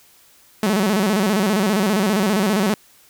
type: tone with vibrato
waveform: sawtooth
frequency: 201.7 Hz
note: G3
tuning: 50 cents sharp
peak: -12 dBFS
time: 0.63-2.74 s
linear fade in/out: 2 ms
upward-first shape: square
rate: 15 Hz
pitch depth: 120 cents each way
effects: white hiss -52 dBFS RMS until 3.09 s